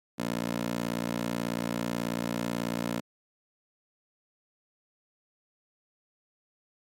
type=tone with high-pass filter; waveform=15% pulse; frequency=58.27 Hz; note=A#1; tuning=in tune; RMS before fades=-32 dBFS; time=0.18-3.01 s; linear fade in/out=20 ms; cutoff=250 Hz; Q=1.3; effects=AAC 64 kbps